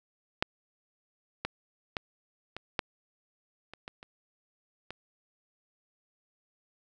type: clicks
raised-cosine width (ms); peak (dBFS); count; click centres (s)
0.3; -9 / -15 / -15 / -22 / -11 / -28 / -24 / -30 / -23; 9; 0.425 / 1.45 / 1.968 / 2.566 / 2.792 / 3.736 / 3.879 / 4.029 / 4.906
effects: none